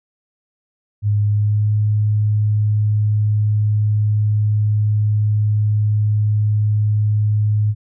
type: tone with pitch glide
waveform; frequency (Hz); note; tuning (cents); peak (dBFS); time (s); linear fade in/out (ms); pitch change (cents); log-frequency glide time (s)
sine; 103.83 to 105.71; G#2 to G#2; 0 to +31; -13; 1.02-7.75; 50; +31; 1.26-1.71
effects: none